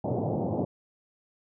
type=band-pass noise; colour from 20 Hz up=pink; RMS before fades=-29 dBFS; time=0.04-0.65 s; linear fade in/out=5 ms; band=100 to 800 Hz; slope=48 dB/octave; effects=none